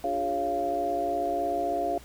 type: tone cluster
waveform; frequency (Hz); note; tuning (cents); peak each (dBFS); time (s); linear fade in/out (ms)
sine; 292.8 / 355.8 / 411.7 / 553 / 691; D4 / F4 / G#4 / C#5 / F5; -5 / +32 / -15 / -4 / -19; -36 / -36 / -35 / -34 / -27; 0.04-1.98; 2
effects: added 60 Hz sine -51 dBFS peak until 2.04 s + pink hiss -51 dBFS RMS until 2.04 s